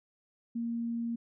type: tone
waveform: sine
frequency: 233.1 Hz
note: A#3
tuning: in tune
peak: -31 dBFS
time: 0.55-1.16 s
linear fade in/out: 10 ms
effects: none